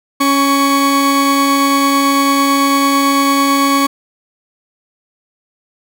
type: tone pair together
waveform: 40% pulse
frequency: 277.2 / 1117.8 Hz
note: C#4 / C#6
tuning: 0 / +14 cents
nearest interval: 2 octaves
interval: 2414 cents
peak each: -12 dBFS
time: 0.2-3.87 s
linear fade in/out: 10 ms
effects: none